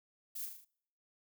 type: noise with echo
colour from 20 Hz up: violet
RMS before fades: -42 dBFS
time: 0.35-0.46 s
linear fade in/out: 10 ms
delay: 38 ms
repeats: 5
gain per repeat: -4 dB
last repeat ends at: 0.65 s
effects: noise-tail reverb RT60 0.7 s tail -26 dB re dry